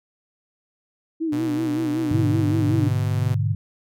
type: tone with vibrato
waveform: sine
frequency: 310 Hz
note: D#4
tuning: 6 cents flat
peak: -21 dBFS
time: 1.2-2.89 s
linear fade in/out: 20 ms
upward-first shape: sine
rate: 5.3 Hz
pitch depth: 99 cents each way
type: tone with pitch glide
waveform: sawtooth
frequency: 123.47 to 126.43 Hz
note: B2 to B2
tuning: 0 to +41 cents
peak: -25 dBFS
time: 1.32-3.35 s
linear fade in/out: 10 ms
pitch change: +41 cents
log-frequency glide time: 1.43-2.67 s
type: chord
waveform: sine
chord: G# diminished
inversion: none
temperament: just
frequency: 103.83 / 124.59 / 149.51 Hz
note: G#2 / B2 / D3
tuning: 0 / +16 / +31 cents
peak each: -21 / -26 / -25 dBFS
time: 2.11-3.55 s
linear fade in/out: 5 ms
effects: none